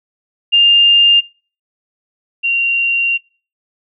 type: tone pair in turn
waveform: sine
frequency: 2805 / 2762 Hz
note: F7 / F7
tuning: +7 / -20 cents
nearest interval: unison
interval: 27 cents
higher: first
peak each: -6 / -12 dBFS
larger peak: first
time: 0.52-1.21 / 2.43-3.18 s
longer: second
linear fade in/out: 20 ms
effects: noise-tail reverb RT60 0.4 s tail -24 dB re dry